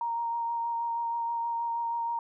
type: tone with vibrato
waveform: sine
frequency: 932.3 Hz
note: A#5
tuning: in tune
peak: -28 dBFS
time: 0.01-2.19 s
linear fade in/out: 2 ms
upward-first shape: sine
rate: 6.3 Hz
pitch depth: 13 cents each way
effects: none